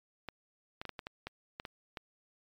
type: clicks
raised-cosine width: 0.3 ms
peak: -24 dBFS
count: 10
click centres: 0.287 / 0.815 / 0.853 / 0.893 / 0.992 / 1.069 / 1.27 / 1.599 / 1.652 / 1.972 s
effects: MP3 96 kbps